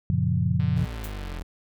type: chord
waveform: sine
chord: Gb major seventh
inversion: none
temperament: equal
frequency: 92.5 / 116.54 / 138.59 / 174.61 Hz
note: Gb2 / Bb2 / Db3 / F3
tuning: 0 / 0 / 0 / 0 cents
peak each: -26 dBFS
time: 0.1-0.85 s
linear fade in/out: 0 ms
type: click train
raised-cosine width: 0.3 ms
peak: -28 dBFS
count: 118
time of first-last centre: 0.6-1.385 s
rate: 149 Hz
type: exponential sweep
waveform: 35% pulse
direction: down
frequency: 64.6 to 40.99 Hz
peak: -30 dBFS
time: 0.76-1.43 s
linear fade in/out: 10 ms
type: noise with exponential decay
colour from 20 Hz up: blue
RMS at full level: -36 dBFS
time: 1.04-1.16 s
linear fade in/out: 1 ms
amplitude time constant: 24 ms
effects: none